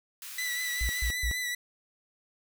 white high-pass noise, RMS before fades -42 dBFS, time 0.22-1.11 s, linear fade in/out 2 ms, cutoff 1200 Hz, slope 24 dB/octave
sawtooth tone with vibrato, 1975.5 Hz, B6, in tune, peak -27 dBFS, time 0.38-1.55 s, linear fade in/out 5 ms, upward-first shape triangle, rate 5.2 Hz, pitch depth 36 cents each way
sine tone bursts, 58.27 Hz, A#1, in tune, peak -27 dBFS, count 3, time 0.81-1.313 s, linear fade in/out 0 ms, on 81 ms, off 130 ms
effects none

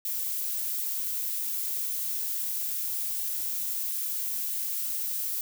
violet noise, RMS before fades -31 dBFS, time 0.05-5.41 s, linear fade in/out 2 ms, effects none

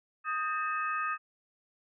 sine tone cluster, 1246 / 1589 / 1811 / 2576 Hz, D#6 / G6 / A6 / E7, +2 / +23 / +49 / -41 cents, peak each -31 / -38 / -39 / -40 dBFS, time 0.24-1.18 s, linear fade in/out 50 ms, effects none

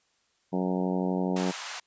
harmonic tone, 92.1 Hz, F#2, 7 cents flat, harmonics 2 / 3 / 4 / 5 / 6 / 7 / 8 / 9 / 10, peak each -28 / -32 / -34 / -36 / -38 / -39 / -40 / -41 / -42 dBFS, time 0.52-1.52 s, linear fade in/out 20 ms
pink high-pass noise, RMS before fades -37 dBFS, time 1.36-1.8 s, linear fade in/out 5 ms, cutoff 820 Hz, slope 24 dB/octave
effects white hiss -70 dBFS RMS until 1.86 s + resampled to 16000 Hz

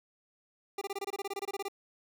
25% pulse tone bursts, 397.5 Hz, G4, 24 cents sharp, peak -30 dBFS, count 16, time 0.78-1.684 s, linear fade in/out 5 ms, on 34 ms, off 24 ms, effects none

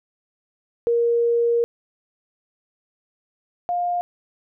sine tone pair in turn, 470 / 705.8 Hz, A#4 / F5, +14 / +18 cents, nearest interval perfect fifth, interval 704 cents, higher second, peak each -16 / -20 dBFS, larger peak first, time 0.87-1.64 / 3.69-4.01 s, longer first, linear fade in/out 0 ms, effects none

